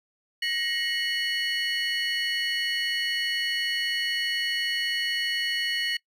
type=tone cluster; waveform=triangle; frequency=1883 / 2175 / 2948 / 4380 Hz; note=A#6 / C#7 / F#7 / C#8; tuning=+17 / -33 / -7 / -22 cents; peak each=-28 / -34 / -28 / -32 dBFS; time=0.42-5.97 s; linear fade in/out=5 ms; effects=noise-tail reverb RT60 0.1 s tail -22 dB re dry